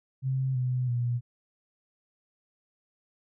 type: tone with pitch steps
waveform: sine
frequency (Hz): 132.1 / 126.35 / 120.86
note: C3 / B2 / B2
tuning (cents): +17 / +40 / -37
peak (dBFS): -25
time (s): 0.22-1.21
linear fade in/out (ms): 50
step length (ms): 330
effects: none